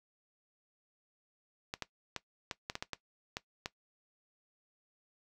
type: clicks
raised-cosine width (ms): 0.2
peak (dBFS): -19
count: 10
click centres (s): 1.739 / 1.823 / 2.163 / 2.512 / 2.699 / 2.754 / 2.825 / 2.933 / 3.369 / 3.659
effects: noise-tail reverb RT60 0.1 s tail -17 dB re dry